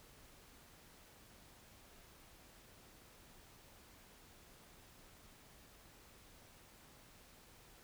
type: silence
effects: pink hiss -62 dBFS RMS until 7.83 s